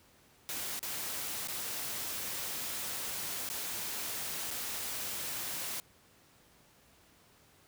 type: noise with dropouts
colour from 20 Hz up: white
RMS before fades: -38 dBFS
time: 0.49-5.8 s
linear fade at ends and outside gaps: 0 ms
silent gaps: 0.792-0.829 / 1.473-1.485 / 3.489-3.5 / 4.506-4.511 s
effects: pink hiss -63 dBFS RMS until 7.67 s + high-pass 60 Hz 12 dB/octave